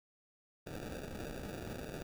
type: noise with sample-and-hold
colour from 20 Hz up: white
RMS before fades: -44 dBFS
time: 0.66-2.03 s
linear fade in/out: 10 ms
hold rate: 1050 Hz
effects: none